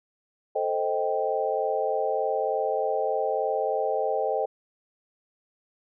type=chord; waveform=sine; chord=A half-diminished seventh; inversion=none; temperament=equal; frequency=440 / 523.3 / 622.3 / 784 Hz; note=A4 / C5 / Eb5 / G5; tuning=0 / 0 / 0 / 0 cents; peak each=-29 dBFS; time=0.55-4.46 s; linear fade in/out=10 ms; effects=none